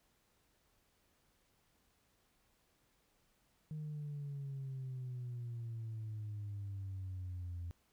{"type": "exponential sweep", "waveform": "sine", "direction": "down", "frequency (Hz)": [154.9, 85.3], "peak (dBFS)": -39, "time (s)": [3.71, 7.71], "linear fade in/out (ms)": 0, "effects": ["tanh soft clip ceiling -38 dBFS", "pink hiss -75 dBFS RMS until 7.92 s"]}